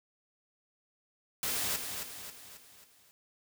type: noise with echo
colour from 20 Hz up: white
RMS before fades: -33 dBFS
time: 1.43-1.76 s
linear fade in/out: 0 ms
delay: 270 ms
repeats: 5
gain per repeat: -6 dB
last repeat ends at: 3.11 s
effects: none